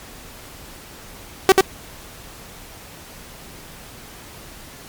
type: tone with echo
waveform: sawtooth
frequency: 382.1 Hz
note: G4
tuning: 44 cents flat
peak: -3 dBFS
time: 1.49-1.52 s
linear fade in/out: 0 ms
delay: 88 ms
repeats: 1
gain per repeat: -2 dB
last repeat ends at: 1.608 s
effects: pink hiss -40 dBFS RMS until 4.88 s + MP3 96 kbps